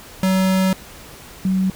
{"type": "tone pair in turn", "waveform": ["square", "sine"], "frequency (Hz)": [188.7, 188.7], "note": ["F#3", "F#3"], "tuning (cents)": [34, 34], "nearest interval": "unison", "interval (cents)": 0, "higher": "neither", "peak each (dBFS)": [-15, -15], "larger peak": "neither", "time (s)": [[0.23, 0.73], [1.45, 1.7]], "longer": "first", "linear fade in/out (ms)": 2, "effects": ["pink hiss -40 dBFS RMS until 1.75 s"]}